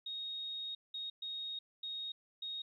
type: tone bursts at uneven times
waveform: sine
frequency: 3738 Hz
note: A#7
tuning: 4 cents sharp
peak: -39 dBFS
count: 5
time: 0.06-0.75 / 0.94-1.1 / 1.22-1.59 / 1.83-2.12 / 2.42-2.62 s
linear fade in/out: 5 ms
effects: 13-bit